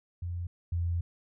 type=tone pair in turn; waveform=sine; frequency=87.31 / 85.71 Hz; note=F2 / F2; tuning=0 / -32 cents; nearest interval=unison; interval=32 cents; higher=first; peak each=-32 / -27 dBFS; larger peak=second; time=0.22-0.47 / 0.72-1.01 s; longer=second; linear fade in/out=5 ms; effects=none